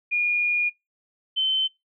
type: tone pair in turn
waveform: sine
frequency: 2433 / 3075 Hz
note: D#7 / G7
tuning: -39 / -34 cents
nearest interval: major third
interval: 405 cents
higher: second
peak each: -20 dBFS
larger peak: neither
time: 0.11-0.7 / 1.36-1.68 s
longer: first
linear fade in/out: 20 ms
effects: noise-tail reverb RT60 0.2 s tail -22 dB re dry